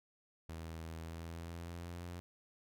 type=tone with pitch glide; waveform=sawtooth; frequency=81.5 to 87.35 Hz; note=E2 to F2; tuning=-19 to +1 cents; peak=-40 dBFS; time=0.49-2.2 s; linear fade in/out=0 ms; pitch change=+120 cents; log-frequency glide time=0.96-2.09 s; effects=none